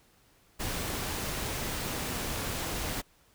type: noise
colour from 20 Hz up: pink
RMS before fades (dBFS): -34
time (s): 0.59-3.02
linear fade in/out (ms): 20
effects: pink hiss -64 dBFS RMS until 3.34 s

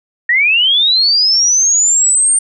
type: linear sweep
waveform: sine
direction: up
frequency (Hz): 1842 to 8870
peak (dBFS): -8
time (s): 0.29-2.39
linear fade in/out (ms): 5
effects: none

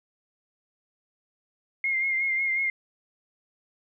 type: tone with vibrato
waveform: sine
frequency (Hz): 2127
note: C7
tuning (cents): +28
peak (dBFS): -23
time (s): 1.84-2.7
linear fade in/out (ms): 2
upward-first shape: sine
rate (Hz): 5.5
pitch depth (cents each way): 35
effects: none

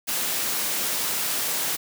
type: high-pass noise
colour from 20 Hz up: white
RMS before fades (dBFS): -26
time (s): 0.07-1.77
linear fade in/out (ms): 20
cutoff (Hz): 150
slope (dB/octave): 12
effects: none

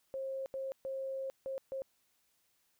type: tone bursts at uneven times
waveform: sine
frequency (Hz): 535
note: C5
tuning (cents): +38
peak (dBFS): -36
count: 5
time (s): 0.14-0.46 / 0.54-0.72 / 0.85-1.3 / 1.46-1.58 / 1.72-1.82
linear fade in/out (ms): 0
effects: white hiss -75 dBFS RMS until 2.79 s

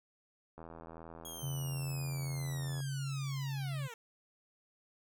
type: click train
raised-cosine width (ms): 1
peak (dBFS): -35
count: 184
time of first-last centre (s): 0.58-2.804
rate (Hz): 82.3
type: linear sweep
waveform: 10% pulse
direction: down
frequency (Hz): 3301 to 442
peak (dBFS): -37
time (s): 1.25-3.94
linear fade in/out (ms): 2
type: tone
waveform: sine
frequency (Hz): 137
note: C#3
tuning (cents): -20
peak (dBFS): -35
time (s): 1.42-3.88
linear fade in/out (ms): 20
effects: none

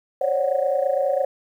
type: tone cluster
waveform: sine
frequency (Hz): 537 / 566 / 592 / 738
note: C5 / C#5 / D5 / F#5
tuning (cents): +45 / +36 / +14 / -5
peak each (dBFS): -22 / -22 / -28 / -26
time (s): 0.21-1.25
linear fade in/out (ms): 5
effects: tanh soft clip ceiling -9 dBFS + 9-bit

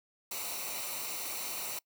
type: noise with comb filter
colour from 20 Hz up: white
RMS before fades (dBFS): -38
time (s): 0.31-1.79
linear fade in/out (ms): 5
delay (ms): 0.6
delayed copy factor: -0.65
effects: noise-tail reverb RT60 0.1 s tail -24 dB re dry

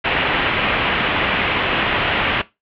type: low-pass noise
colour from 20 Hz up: white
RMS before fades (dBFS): -19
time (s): 0.04-2.42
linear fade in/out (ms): 10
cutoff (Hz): 3100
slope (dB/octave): 48
effects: noise-tail reverb RT60 0.2 s tail -17 dB re dry

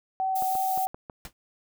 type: tone with vibrato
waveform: sine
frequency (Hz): 758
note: F#5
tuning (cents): +42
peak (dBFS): -24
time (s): 0.2-0.87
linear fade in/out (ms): 0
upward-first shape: sine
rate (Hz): 3.1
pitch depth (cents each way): 10
type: noise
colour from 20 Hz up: violet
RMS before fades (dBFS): -35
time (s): 0.35-0.86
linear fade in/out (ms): 10
type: clicks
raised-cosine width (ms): 1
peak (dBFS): -25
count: 5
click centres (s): 0.423 / 0.553 / 0.776 / 0.945 / 1.098
type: noise with exponential decay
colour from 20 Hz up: pink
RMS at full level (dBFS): -35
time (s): 1.25-1.33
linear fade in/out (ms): 1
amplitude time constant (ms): 16
effects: none

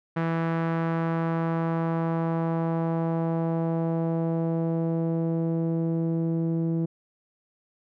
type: tone with low-pass filter sweep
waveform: sawtooth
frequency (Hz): 164.81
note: E3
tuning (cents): 0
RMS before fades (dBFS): -26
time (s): 0.16-6.86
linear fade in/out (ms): 10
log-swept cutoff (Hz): 1700 to 340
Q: 1.3
effects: none

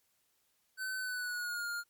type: tone with pitch glide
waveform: square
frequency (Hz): 1522 to 1411.9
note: F#6 to F6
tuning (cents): +48 to +18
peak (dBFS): -36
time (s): 0.77-1.84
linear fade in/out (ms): 50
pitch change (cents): -130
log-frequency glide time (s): 0.97-1.69
effects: white hiss -75 dBFS RMS until 1.89 s + MP3 96 kbps

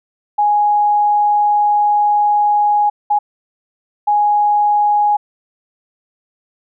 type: tone bursts at uneven times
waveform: sine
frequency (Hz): 830.6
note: G#5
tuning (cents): 0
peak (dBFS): -10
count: 3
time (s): 0.38-2.9 / 3.1-3.19 / 4.07-5.17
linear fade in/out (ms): 10
effects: none

